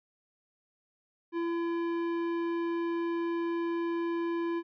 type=tone with tanh clipping; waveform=triangle; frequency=338 Hz; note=E4; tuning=43 cents sharp; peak=-31 dBFS; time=1.32-4.63 s; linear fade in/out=50 ms; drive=18 dB; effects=none